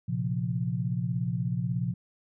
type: chord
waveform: sine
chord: Bb suspended second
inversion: none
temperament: equal with one note detuned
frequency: 116.54 / 133.1 / 174.61 Hz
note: Bb2 / C3 / F3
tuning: 0 / +30 / 0 cents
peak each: -31 dBFS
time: 0.08-1.94 s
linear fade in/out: 10 ms
effects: none